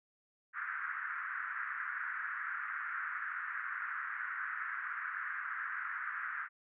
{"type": "band-pass noise", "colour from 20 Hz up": "pink", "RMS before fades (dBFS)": -40, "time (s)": [0.53, 6.49], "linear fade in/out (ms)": 50, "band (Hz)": [1300, 1800], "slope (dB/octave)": 48, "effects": []}